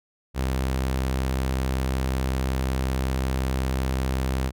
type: tone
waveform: sawtooth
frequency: 65.41 Hz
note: C2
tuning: in tune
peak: -19 dBFS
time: 0.34-4.52 s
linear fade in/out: 50 ms
effects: none